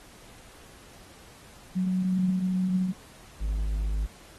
sine / triangle tone pair in turn, 185 / 51.91 Hz, F#3 / G#1, 0 / 0 cents, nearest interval octave + minor seventh, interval 2200 cents, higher first, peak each -23 dBFS, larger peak neither, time 1.75-2.93 / 3.4-4.07 s, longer first, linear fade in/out 20 ms, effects pink hiss -52 dBFS RMS until 4.38 s + AAC 32 kbps

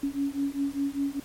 sine beating tone pair, 277.2 / 282.2 Hz, C#4 / C#4, 0 / +31 cents, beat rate 5 Hz, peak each -29 dBFS, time 0.03-1.2 s, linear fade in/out 5 ms, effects pink hiss -49 dBFS RMS until 1.24 s + MP3 64 kbps

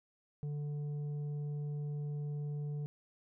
triangle tone with tanh clipping, 146.83 Hz, D3, in tune, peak -37 dBFS, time 0.43-2.86 s, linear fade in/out 0 ms, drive 10 dB, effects none

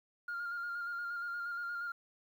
sine tone with vibrato, 1406 Hz, F6, 11 cents sharp, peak -35 dBFS, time 0.28-1.92 s, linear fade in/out 5 ms, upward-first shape square, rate 8.5 Hz, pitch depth 21 cents each way, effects tanh soft clip ceiling -34 dBFS + 11-bit

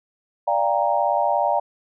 sine chord, G minor seventh, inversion second, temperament equal with one note detuned, 587.3 / 698.5 / 795.4 / 932.3 Hz, D5 / F5 / G5 / Bb5, 0 / 0 / +25 / 0 cents, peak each -23 dBFS, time 0.47-1.6 s, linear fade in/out 10 ms, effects none

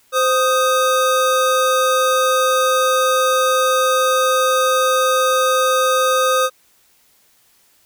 square tone pair together, 518 / 1244.5 Hz, C5 / D#6, -17 / 0 cents, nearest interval octave + minor third, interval 1517 cents, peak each -17 dBFS, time 0.12-6.5 s, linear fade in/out 50 ms, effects white hiss -56 dBFS RMS until 7.85 s

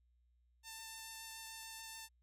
5% pulse tone with vibrato, 894 Hz, A5, 27 cents sharp, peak -36 dBFS, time 0.63-2.09 s, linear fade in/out 50 ms, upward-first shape triangle, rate 6.9 Hz, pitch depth 11 cents each way, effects added 60 Hz sine -70 dBFS peak until 2.22 s

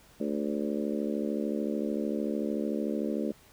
harmonic tone with a mistuned harmonic, 73.42 Hz, D2, in tune, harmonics 3 / 4 / 5 / 6 / 7 / 8, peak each -32 / -34 / -36 / -38 / -39 / -40 dBFS, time 0.2-3.32 s, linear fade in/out 5 ms, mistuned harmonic 8, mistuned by -22 cents, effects pink hiss -58 dBFS RMS until 3.52 s

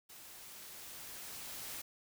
white noise with level ramp, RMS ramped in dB -54 to -44 dBFS, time 0.09-1.82 s, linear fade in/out 10 ms, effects none

